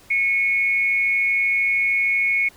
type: tone pair together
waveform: sine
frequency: 2196 / 2429 Hz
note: C#7 / D#7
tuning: -17 / -42 cents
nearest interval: major second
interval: 175 cents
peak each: -17 / -27 dBFS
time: 0.1-2.49 s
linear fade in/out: 10 ms
effects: pink hiss -50 dBFS RMS until 2.56 s